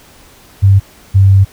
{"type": "tone pair in turn", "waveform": "sine", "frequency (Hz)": [98, 97.21], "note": ["G2", "G2"], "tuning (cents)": [0, -14], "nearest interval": "unison", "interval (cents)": 14, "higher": "first", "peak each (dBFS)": -3, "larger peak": "neither", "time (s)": [[0.62, 0.8], [1.14, 1.45]], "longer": "second", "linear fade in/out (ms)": 20, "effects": ["pink hiss -42 dBFS RMS until 1.52 s"]}